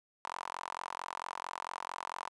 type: tone with high-pass filter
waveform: sawtooth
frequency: 44.46 Hz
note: F1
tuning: 32 cents sharp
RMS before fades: -42 dBFS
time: 0.24-2.29 s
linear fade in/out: 10 ms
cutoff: 960 Hz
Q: 5.1
effects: resampled to 22050 Hz + 11-bit